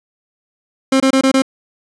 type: tone bursts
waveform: 30% pulse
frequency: 266.2 Hz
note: C4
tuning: 30 cents sharp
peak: -7 dBFS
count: 5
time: 0.92-1.421 s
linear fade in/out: 5 ms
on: 81 ms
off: 24 ms
effects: resampled to 22050 Hz + 7-bit